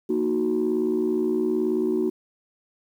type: chord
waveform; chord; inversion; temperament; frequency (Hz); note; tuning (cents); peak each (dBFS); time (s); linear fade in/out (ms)
sine; D# minor; second; equal; 233.1 / 311.1 / 370; A#3 / D#4 / F#4; 0 / 0 / 0; -26 / -25 / -22; 0.09-2.1; 10
effects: tanh soft clip ceiling -15 dBFS + 9-bit